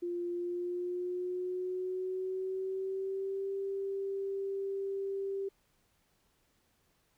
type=tone with pitch glide; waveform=sine; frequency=349.2 to 392 Hz; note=F4 to G4; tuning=0 to 0 cents; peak=-33 dBFS; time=0.02-5.49 s; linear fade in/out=10 ms; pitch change=+200 cents; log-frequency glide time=0.31-3.52 s; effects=pink hiss -73 dBFS RMS until 7.17 s